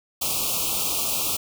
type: band-stop noise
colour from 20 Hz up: white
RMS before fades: -25 dBFS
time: 0.21-1.37 s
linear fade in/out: 10 ms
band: 1300 to 2400 Hz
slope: 96 dB/octave
effects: none